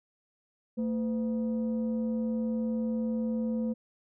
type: tone pair together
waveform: sine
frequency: 225 / 505.9 Hz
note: A3 / B4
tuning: +39 / +42 cents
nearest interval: octave + major second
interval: 1403 cents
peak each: -27 / -35 dBFS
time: 0.77-3.74 s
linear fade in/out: 20 ms
effects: tanh soft clip ceiling -23 dBFS